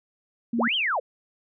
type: tone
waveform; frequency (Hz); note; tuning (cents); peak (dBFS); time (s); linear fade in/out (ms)
sine; 233.1; A#3; 0; -23; 0.53-0.68; 5
type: linear two-way sweep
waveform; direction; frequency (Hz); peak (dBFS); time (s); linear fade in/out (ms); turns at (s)
sine; up then down; 135.9 to 3260 to 434.1; -22; 0.58-1; 10; 0.75
effects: none